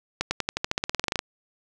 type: accelerating click train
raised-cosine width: 0.2 ms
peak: -7 dBFS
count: 17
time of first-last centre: 0.21-1.191 s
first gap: 100 ms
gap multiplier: 0.93
effects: none